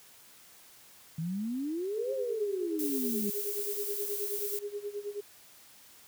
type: exponential two-way sweep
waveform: sine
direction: up then down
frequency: 155.56 to 542 to 200.2 Hz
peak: -31 dBFS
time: 1.18-3.3 s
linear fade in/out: 5 ms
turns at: 2.13 s
type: tone with tremolo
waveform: sine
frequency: 409.9 Hz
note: G#4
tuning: 23 cents flat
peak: -32 dBFS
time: 1.97-5.21 s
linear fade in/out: 10 ms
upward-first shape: sine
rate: 9.4 Hz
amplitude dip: 85%
type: noise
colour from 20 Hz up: violet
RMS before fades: -36 dBFS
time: 2.79-4.59 s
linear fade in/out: 2 ms
effects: white hiss -56 dBFS RMS until 6.07 s + high-pass 60 Hz 12 dB/octave